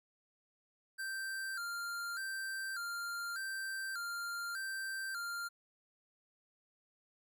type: tone with vibrato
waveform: square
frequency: 1477 Hz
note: F#6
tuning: 3 cents flat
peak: -39 dBFS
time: 0.98-5.49 s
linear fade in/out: 20 ms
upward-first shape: square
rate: 0.84 Hz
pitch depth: 100 cents each way
effects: none